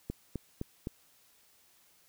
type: click train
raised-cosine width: 3 ms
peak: -22 dBFS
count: 4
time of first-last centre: 0.1-0.871 s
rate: 3.89 Hz
effects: white hiss -65 dBFS RMS until 2.08 s